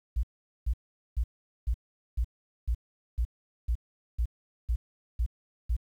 sine tone bursts, 58.27 Hz, A#1, in tune, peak -23 dBFS, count 12, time 0.16-5.766 s, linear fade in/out 10 ms, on 73 ms, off 430 ms, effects tanh soft clip ceiling -19 dBFS + 10-bit

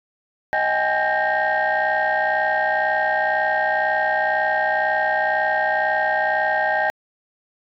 sine tone cluster, 627 / 771 / 833 / 1584 / 1852 Hz, D#5 / G5 / G#5 / G6 / A#6, +13 / -29 / +5 / +18 / -12 cents, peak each -23 dBFS, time 0.53-6.9 s, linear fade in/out 0 ms, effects tanh soft clip ceiling -11 dBFS

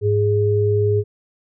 sine tone pair together, 103.83 / 414.4 Hz, G#2 / G#4, 0 / -4 cents, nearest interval 2 octaves, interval 2396 cents, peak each -17 dBFS, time 0.01-1.04 s, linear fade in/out 50 ms, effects none

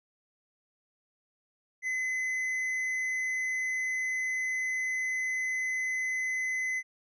triangle tone with tanh clipping, 2032 Hz, B6, 49 cents sharp, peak -30 dBFS, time 1.82-6.83 s, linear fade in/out 50 ms, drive 10 dB, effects none

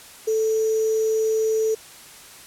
sine tone with sample-and-hold, 440 Hz, A4, in tune, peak -18 dBFS, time 0.27-1.75 s, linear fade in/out 10 ms, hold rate 6300 Hz, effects white hiss -44 dBFS RMS until 2.46 s + low-pass 12000 Hz 12 dB/octave

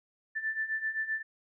sine beating tone pair, 1760 / 1767.7 Hz, A6 / A6, 0 / +8 cents, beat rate 7.7 Hz, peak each -36 / -32 dBFS, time 0.35-1.23 s, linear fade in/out 20 ms, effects none

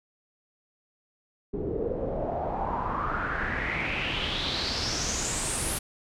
pink noise with low-pass filter sweep, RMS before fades -30 dBFS, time 1.53-5.79 s, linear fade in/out 10 ms, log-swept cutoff 360 to 11000 Hz, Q 5.4, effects none

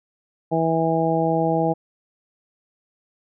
harmonic tone, 163.2 Hz, E3, 17 cents flat, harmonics 1 / 2 / 3 / 4 / 5, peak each -24 / -24 / -24 / -24 / -24 dBFS, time 0.51-1.74 s, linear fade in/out 20 ms, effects none

